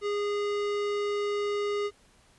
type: tone with hard clipping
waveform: sine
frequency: 410.8 Hz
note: G#4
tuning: 19 cents flat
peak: -29 dBFS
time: 0.01-1.91 s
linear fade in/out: 50 ms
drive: 18 dB
effects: pink hiss -61 dBFS RMS until 2.38 s + resampled to 24000 Hz